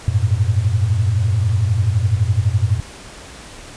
sine tone cluster, 91.4 / 103.5 / 115.2 Hz, F#2 / G#2 / A#2, -21 / -5 / -20 cents, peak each -18 dBFS, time 0.08-2.8 s, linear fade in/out 0 ms, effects pink hiss -37 dBFS RMS until 3.76 s + resampled to 22050 Hz

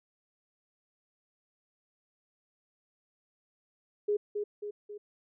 sine tone with echo, 414.6 Hz, G#4, 3 cents flat, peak -25 dBFS, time 4.08-4.17 s, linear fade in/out 10 ms, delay 270 ms, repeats 3, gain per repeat -5 dB, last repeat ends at 4.98 s, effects none

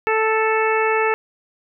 harmonic tone, 440 Hz, A4, in tune, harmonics 1 / 2 / 3 / 4 / 5 / 6, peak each -19 / -22 / -24 / -25 / -26 / -27 dBFS, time 0.07-1.14 s, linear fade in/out 0 ms, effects none

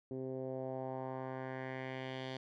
10% pulse tone with low-pass filter sweep, 130.81 Hz, C3, in tune, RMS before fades -42 dBFS, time 0.11-2.37 s, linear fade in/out 2 ms, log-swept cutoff 360 to 3900 Hz, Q 2.1, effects none

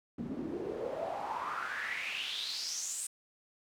pink noise with band-pass filter sweep, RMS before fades -38 dBFS, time 0.18-3.07 s, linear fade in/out 5 ms, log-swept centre 210 to 8800 Hz, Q 5.7, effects none

